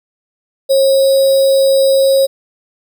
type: tone with sample-and-hold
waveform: sine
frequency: 541 Hz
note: C#5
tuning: 42 cents flat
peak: -7 dBFS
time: 0.69-2.27 s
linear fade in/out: 20 ms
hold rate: 4410 Hz
effects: none

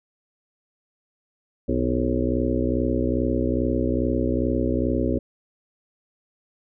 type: harmonic tone with a mistuned harmonic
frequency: 62.4 Hz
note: B1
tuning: 19 cents sharp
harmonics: 1 / 2 / 4 / 5 / 6 / 7 / 8 / 9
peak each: -27 / -30 / -25 / -27 / -29 / -30 / -38 / -30 dBFS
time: 1.68-5.19 s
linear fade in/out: 10 ms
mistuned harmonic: 9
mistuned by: -47 cents
effects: none

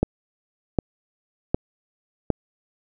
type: click train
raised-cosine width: 2 ms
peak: -5 dBFS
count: 4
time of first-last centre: 0.03-2.303 s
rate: 1.32 Hz
effects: none

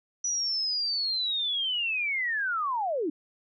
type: linear sweep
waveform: sine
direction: down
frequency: 5920 to 277.2 Hz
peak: -26 dBFS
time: 0.24-3.1 s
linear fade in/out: 5 ms
effects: none

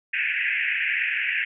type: band-pass noise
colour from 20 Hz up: white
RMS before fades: -25 dBFS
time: 0.13-1.45 s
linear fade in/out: 10 ms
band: 1600 to 2700 Hz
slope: 96 dB/octave
effects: none

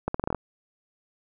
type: accelerating click train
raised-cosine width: 1 ms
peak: -12 dBFS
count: 8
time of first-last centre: 0.08-0.347 s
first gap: 64 ms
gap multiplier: 0.82
effects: none

